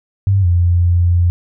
sine tone with pitch glide, 98 to 87.31 Hz, G2 to F2, 0 to 0 cents, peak -9 dBFS, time 0.27-1.3 s, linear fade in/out 0 ms, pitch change -200 cents, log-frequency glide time 0.41-0.46 s, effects none

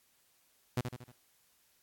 sawtooth tone with echo, 123.4 Hz, B2, 1 cent flat, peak -25 dBFS, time 0.77-0.81 s, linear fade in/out 5 ms, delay 77 ms, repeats 4, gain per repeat -6 dB, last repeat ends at 1.118 s, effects white hiss -70 dBFS RMS until 1.82 s + AAC 64 kbps

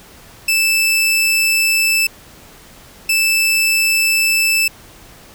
sawtooth tone pair in turn, 2637 / 2637 Hz, E7 / E7, 0 / 0 cents, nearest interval unison, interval 0 cents, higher neither, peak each -9 dBFS, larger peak neither, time 0.48-2.07 / 3.09-4.68 s, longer neither, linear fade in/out 5 ms, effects pink hiss -42 dBFS RMS until 5.34 s

